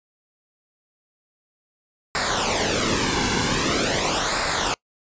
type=noise with flanger; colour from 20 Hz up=pink; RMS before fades=-22 dBFS; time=2.15-4.74 s; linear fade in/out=0 ms; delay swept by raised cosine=0.32 to 1.62 ms; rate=0.44 Hz; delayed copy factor=-0.7; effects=noise-tail reverb RT60 0.1 s tail -26 dB re dry + resampled to 16000 Hz